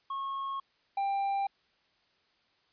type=tone pair in turn; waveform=triangle; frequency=1091 / 791.4 Hz; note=C#6 / G5; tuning=-28 / +16 cents; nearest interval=tritone; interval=556 cents; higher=first; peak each=-31 / -26 dBFS; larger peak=second; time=0.1-0.6 / 0.97-1.47 s; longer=neither; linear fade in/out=5 ms; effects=white hiss -70 dBFS RMS until 2.72 s + resampled to 11025 Hz